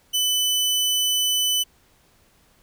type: tone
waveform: sawtooth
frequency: 3000 Hz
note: F#7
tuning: 23 cents sharp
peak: -16 dBFS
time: 0.13-1.64 s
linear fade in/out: 20 ms
effects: pink hiss -59 dBFS RMS until 2.62 s